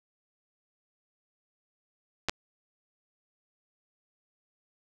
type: clicks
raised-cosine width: 0.2 ms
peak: -10 dBFS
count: 2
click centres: 2.286 / 2.295 s
effects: none